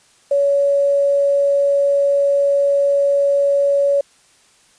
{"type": "tone with quantisation", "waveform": "sine", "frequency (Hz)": 563, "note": "C#5", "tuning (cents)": 27, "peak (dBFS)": -12, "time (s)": [0.31, 4.01], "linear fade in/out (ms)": 5, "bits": 7, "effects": ["white hiss -53 dBFS RMS until 4.78 s", "resampled to 22050 Hz"]}